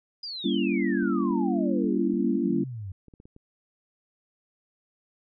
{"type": "exponential sweep", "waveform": "sine", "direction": "down", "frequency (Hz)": [4978, 90.5], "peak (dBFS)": -33, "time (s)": [0.23, 2.92], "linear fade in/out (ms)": 5}
{"type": "chord", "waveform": "sine", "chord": "G diminished seventh", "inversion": "none", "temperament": "just", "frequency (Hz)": [196, 235.2, 282.2, 338.7], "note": ["G3", "Bb3", "Db4", "Fb4"], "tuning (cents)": [0, 16, 31, 47], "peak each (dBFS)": -28, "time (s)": [0.44, 2.64], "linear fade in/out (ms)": 10}
{"type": "clicks", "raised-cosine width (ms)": 3, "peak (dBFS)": -36, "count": 9, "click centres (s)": [1.029, 1.306, 1.844, 2.139, 3.083, 3.138, 3.201, 3.255, 3.364]}
{"effects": []}